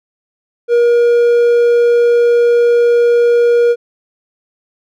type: tone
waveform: triangle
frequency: 475.4 Hz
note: A#4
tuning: 34 cents sharp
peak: -5 dBFS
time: 0.68-3.76 s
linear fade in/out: 50 ms
effects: none